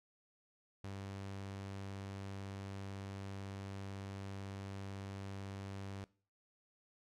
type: tone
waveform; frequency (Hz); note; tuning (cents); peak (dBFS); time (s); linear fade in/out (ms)
sawtooth; 98; G2; 0; -40; 0.84-6.04; 0
effects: noise-tail reverb RT60 0.4 s tail -20 dB re dry + low-pass 8000 Hz 12 dB/octave